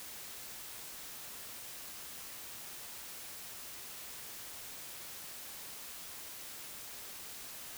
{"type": "silence", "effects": ["white hiss -47 dBFS RMS until 7.77 s"]}